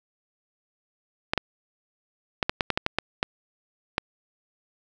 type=clicks; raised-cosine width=0.3 ms; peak=-6 dBFS; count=11; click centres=1.335 / 1.377 / 2.428 / 2.495 / 2.608 / 2.703 / 2.775 / 2.864 / 2.986 / 3.229 / 3.981 s; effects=none